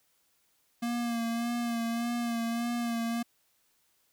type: tone with vibrato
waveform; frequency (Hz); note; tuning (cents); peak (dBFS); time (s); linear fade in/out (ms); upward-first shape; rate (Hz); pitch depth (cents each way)
square; 234.4; A#3; +10; -30; 0.82-3.23; 10; sine; 1.7; 31
effects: white hiss -71 dBFS RMS until 4.12 s